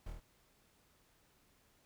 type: noise with echo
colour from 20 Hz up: brown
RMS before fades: -45 dBFS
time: 0.06-0.1 s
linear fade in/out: 5 ms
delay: 25 ms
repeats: 4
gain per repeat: -2 dB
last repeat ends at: 0.2 s
effects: pink hiss -71 dBFS RMS until 1.85 s